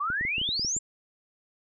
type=exponential sweep; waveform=sine; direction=up; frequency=1108 to 7540 Hz; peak=-26 dBFS; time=0-0.79 s; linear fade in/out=10 ms
type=clicks; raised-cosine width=3 ms; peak=-26 dBFS; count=9; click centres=0.102 / 0.211 / 0.251 / 0.382 / 0.415 / 0.49 / 0.595 / 0.648 / 0.766 s
effects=none